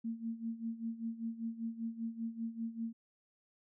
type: tone with tremolo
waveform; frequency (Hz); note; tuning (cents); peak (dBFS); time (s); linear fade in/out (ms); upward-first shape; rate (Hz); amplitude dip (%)
sine; 228.1; A#3; -37; -34; 0.04-2.93; 10; sine; 5.1; 80
effects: none